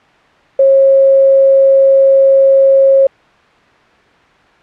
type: tone with quantisation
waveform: sine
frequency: 542 Hz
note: C#5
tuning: 39 cents flat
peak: -4 dBFS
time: 0.59-3.07 s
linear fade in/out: 5 ms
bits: 5
effects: white hiss -46 dBFS RMS until 4.62 s + low-pass 2000 Hz 12 dB/octave